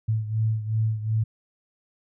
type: beating tone pair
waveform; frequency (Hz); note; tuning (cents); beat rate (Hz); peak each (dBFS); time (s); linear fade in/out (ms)
sine; 109.4 / 112.1; A2 / A2; -9 / +33; 2.7; -23 / -28; 0.08-1.24; 10
effects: none